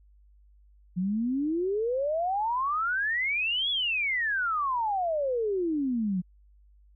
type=exponential two-way sweep; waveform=sine; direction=up then down; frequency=174.61 to 3442 to 174.61 Hz; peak=-25 dBFS; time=0.96-6.22 s; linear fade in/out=20 ms; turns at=3.7 s; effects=added 50 Hz sine -55 dBFS peak until 6.95 s